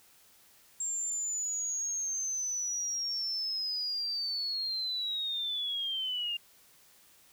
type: linear sweep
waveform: sine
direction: down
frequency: 7440 to 2793 Hz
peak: -31 dBFS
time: 0.8-6.37 s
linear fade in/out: 5 ms
effects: white hiss -61 dBFS RMS until 7.32 s